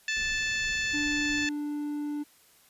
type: harmonic tone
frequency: 877 Hz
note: A5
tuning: 6 cents flat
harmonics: 2 / 3 / 4 / 5 / 6 / 7 / 8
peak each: -30 / -32 / -37 / -39 / -44 / -44 / -41 dBFS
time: 0.08-1.49 s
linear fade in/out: 2 ms
type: noise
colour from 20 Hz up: brown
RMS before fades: -45 dBFS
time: 0.16-1.46 s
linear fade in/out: 5 ms
type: tone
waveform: triangle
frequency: 294.4 Hz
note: D4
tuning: 4 cents sharp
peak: -28 dBFS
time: 0.93-2.24 s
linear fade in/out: 20 ms
effects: white hiss -60 dBFS RMS until 2.69 s + resampled to 32000 Hz